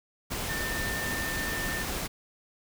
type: tone in noise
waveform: sine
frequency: 1798 Hz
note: A6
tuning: 37 cents sharp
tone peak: -33 dBFS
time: 0.48-1.84 s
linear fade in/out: 20 ms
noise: pink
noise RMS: -33 dBFS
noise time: 0.3-2.08 s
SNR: -3 dB
effects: none